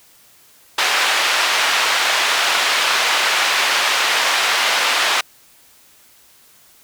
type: band-pass noise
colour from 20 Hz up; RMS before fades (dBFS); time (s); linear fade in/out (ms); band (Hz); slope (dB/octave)
white; -17; 0.78-5.21; 5; 740 to 3200; 12
effects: white hiss -50 dBFS RMS until 6.83 s